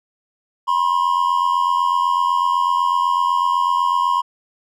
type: tone pair together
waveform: triangle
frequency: 975 / 1063 Hz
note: B5 / C6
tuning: -23 / +27 cents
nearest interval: minor second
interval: 150 cents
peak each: -16 dBFS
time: 0.67-4.22 s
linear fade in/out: 20 ms
effects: none